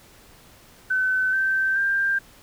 sine tone with pitch steps, 1519 / 1553.6 / 1589 Hz, F#6 / G6 / G6, +45 / -16 / +23 cents, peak -19 dBFS, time 0.9-2.19 s, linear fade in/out 10 ms, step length 430 ms, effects pink hiss -51 dBFS RMS until 2.42 s

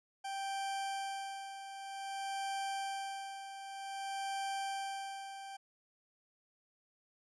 40% pulse tone with tremolo, 784 Hz, G5, in tune, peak -35 dBFS, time 0.24-5.57 s, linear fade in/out 10 ms, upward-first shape sine, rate 0.53 Hz, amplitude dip 65%, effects resampled to 24000 Hz

